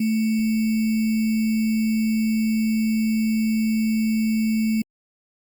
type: tone with sample-and-hold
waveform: sine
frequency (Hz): 220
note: A3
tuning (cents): 0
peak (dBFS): -18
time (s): 0-4.82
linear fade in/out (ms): 5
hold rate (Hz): 2450
effects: Opus 24 kbps